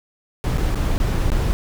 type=noise with dropouts; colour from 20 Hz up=brown; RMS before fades=-19 dBFS; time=0.44-1.53 s; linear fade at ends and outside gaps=0 ms; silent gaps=0.575-0.582 / 0.747-0.756 / 0.98-1.001 / 1.302-1.319 s; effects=none